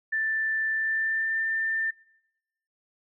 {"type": "tone with pitch glide", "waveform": "sine", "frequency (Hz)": [1768, 1790.6], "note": ["A6", "A6"], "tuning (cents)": [8, 30], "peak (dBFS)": -24, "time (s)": [0.12, 1.91], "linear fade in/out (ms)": 10, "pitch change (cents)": 22, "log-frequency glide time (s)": [0.7, 1.38], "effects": ["noise-tail reverb RT60 1.0 s tail -26 dB re dry"]}